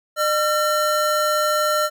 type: tone pair together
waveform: square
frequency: 605.4 / 1359 Hz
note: D#5 / F6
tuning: -48 / -48 cents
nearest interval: octave + major second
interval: 1400 cents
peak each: -21 dBFS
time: 0.16-1.9 s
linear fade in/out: 50 ms
effects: none